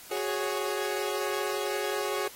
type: chord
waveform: sawtooth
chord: F# suspended second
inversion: none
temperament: equal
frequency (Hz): 370 / 415.3 / 554.4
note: F#4 / G#4 / C#5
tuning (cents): 0 / 0 / 0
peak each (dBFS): -30 / -28 / -31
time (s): 0.11-2.28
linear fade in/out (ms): 5
effects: white hiss -48 dBFS RMS until 2.35 s + AAC 48 kbps